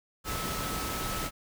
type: tone in noise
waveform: sine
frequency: 1300 Hz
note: E6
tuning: 24 cents flat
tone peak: -38 dBFS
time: 0.24-1.31 s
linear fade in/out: 50 ms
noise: pink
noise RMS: -34 dBFS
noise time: 0.24-1.31 s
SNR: -7 dB
effects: none